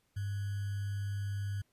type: tone with sample-and-hold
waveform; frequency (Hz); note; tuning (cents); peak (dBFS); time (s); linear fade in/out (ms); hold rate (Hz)
sine; 100.2; G2; +38; -33; 0.16-1.62; 10; 1575
effects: pink hiss -75 dBFS RMS until 1.72 s + resampled to 32000 Hz